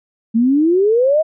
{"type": "exponential sweep", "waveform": "sine", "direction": "up", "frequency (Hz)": [220, 649], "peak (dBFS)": -10, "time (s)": [0.34, 1.23], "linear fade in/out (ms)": 20, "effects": []}